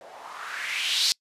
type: noise with low-pass filter sweep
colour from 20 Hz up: violet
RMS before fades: -29 dBFS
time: 0.01-1.12 s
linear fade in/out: 0 ms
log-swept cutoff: 580 to 4700 Hz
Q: 3.5
effects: noise-tail reverb RT60 0.1 s tail -26 dB re dry + resampled to 32000 Hz